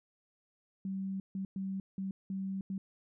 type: tone bursts at uneven times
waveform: sine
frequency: 192.6 Hz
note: G3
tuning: 30 cents flat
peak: -34 dBFS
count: 6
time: 0.85-1.2 / 1.35-1.45 / 1.56-1.8 / 1.98-2.11 / 2.3-2.61 / 2.7-2.78 s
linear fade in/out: 2 ms
effects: none